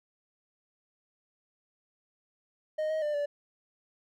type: tone with pitch steps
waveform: triangle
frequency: 619 / 629 / 596 / 580 Hz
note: D#5 / D#5 / D5 / D5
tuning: -9 / +19 / +25 / -22 cents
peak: -26 dBFS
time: 2.78-3.26 s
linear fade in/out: 10 ms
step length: 120 ms
effects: none